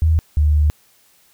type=tone pair in turn; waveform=sine; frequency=79.9 / 75.08 Hz; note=D#2 / D2; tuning=+47 / +39 cents; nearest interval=minor second; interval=108 cents; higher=first; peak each=-11 dBFS; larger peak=neither; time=0.02-0.19 / 0.37-0.7 s; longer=second; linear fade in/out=0 ms; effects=white hiss -55 dBFS RMS until 1.33 s